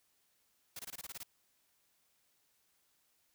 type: noise bursts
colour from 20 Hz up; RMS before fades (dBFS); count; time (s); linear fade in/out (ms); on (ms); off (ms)
white; -45; 9; 0.76-1.233; 5; 33; 22
effects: white hiss -75 dBFS RMS until 3.34 s